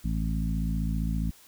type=harmonic tone with a mistuned harmonic; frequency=55.1 Hz; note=A1; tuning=3 cents sharp; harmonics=1 / 2 / 3 / 4 / 5; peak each=-28 / -37 / -31 / -34 / -40 dBFS; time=0.04-1.31 s; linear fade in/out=10 ms; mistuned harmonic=1; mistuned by=+28 cents; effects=white hiss -55 dBFS RMS until 1.47 s